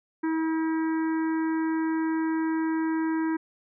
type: harmonic tone with a mistuned harmonic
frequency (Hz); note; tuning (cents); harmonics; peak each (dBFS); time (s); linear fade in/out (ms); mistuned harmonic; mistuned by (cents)
321.1; E4; -45; 1 / 3 / 4 / 5 / 6 / 7; -24 / -35 / -45 / -39 / -44 / -51; 0.23-3.37; 10; 7; +17
effects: none